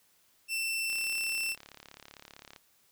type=tone; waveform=sawtooth; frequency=2682 Hz; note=E7; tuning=29 cents sharp; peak=-27 dBFS; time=0.48-1.56 s; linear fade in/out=50 ms
type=click train; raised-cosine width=0.2 ms; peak=-30 dBFS; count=60; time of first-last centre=0.9-2.562 s; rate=35.5 Hz
effects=white hiss -67 dBFS RMS until 2.91 s